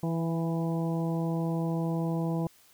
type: harmonic tone with a mistuned harmonic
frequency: 164.81 Hz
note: E3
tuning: in tune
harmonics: 1 / 2 / 3 / 4 / 5 / 6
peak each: -28 / -34 / -38 / -40 / -42 / -44 dBFS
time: 0.03-2.47 s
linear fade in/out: 2 ms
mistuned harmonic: 4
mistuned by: +20 cents
effects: white hiss -60 dBFS RMS until 2.73 s